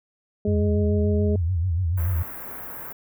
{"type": "harmonic tone", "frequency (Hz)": 207.7, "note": "G#3", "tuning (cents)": 0, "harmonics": [1, 2, 3], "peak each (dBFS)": [-24, -25, -33], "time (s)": [0.45, 1.36], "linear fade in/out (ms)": 2}
{"type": "tone with vibrato", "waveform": "sine", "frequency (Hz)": 87.31, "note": "F2", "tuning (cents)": 0, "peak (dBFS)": -20, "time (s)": [0.47, 2.23], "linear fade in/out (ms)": 10, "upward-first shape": "sine", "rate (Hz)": 6.9, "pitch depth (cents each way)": 140}
{"type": "band-stop noise", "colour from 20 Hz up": "white", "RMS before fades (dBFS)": -36, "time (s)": [1.97, 2.93], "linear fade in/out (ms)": 10, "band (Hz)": [1700, 14000], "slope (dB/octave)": 24}
{"effects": []}